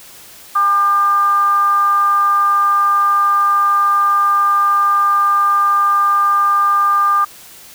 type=tone with frequency modulation; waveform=sine; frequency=1200 Hz; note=D6; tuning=37 cents sharp; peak=-10 dBFS; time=0.55-7.25 s; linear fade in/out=10 ms; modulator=387 Hz; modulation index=0.31; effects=white hiss -39 dBFS RMS until 7.74 s